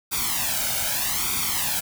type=noise with flanger; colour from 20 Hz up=white; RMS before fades=-25 dBFS; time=0.11-1.81 s; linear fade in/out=20 ms; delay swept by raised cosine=0.85 to 1.37 ms; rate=0.81 Hz; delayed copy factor=+0.8; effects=none